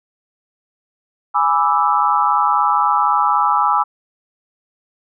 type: chord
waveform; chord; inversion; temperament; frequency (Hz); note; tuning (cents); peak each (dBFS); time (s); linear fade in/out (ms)
sine; E dominant seventh; first; equal; 830.6 / 987.8 / 1174.7 / 1318.5; G#5 / B5 / D6 / E6; 0 / 0 / 0 / 0; -18; 1.34-3.84; 20
effects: none